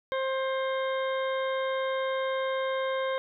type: harmonic tone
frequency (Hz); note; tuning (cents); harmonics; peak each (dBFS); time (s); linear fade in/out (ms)
529; C5; +19; 1 / 2 / 3 / 4 / 6 / 7; -28 / -34 / -38 / -40 / -44 / -45; 0.12-3.18; 0
effects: none